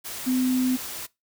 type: tone in noise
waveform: sine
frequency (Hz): 255.2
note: C4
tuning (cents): -43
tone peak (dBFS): -20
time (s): 0.26-0.77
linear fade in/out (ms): 20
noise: white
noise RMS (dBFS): -35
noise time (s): 0.04-1.07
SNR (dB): +12
effects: noise-tail reverb RT60 0.2 s tail -21 dB re dry